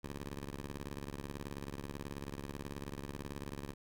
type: ring-modulated tone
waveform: 10% pulse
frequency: 70.2 Hz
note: C#2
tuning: 22 cents sharp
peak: -31 dBFS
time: 0.03-3.74 s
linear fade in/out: 10 ms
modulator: 44.3 Hz
effects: none